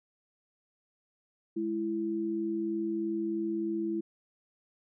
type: tone pair together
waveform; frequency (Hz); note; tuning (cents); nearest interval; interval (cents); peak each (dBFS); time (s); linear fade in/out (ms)
sine; 209.8 / 333; G#3 / E4; +18 / +18; minor sixth; 800; -36 / -30; 1.56-4.01; 10
effects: none